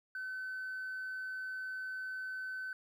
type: tone with hard clipping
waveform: triangle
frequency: 1521 Hz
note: F#6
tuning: 47 cents sharp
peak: -38 dBFS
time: 0.15-2.73 s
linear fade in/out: 2 ms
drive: 2 dB
effects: none